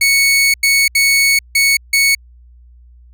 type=tone bursts at uneven times; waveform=sawtooth; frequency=2217 Hz; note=C#7; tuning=in tune; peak=-6 dBFS; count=5; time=0.01-0.54 / 0.63-0.88 / 0.95-1.39 / 1.55-1.77 / 1.93-2.15 s; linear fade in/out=5 ms; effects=added 60 Hz sine -40 dBFS peak until 3.13 s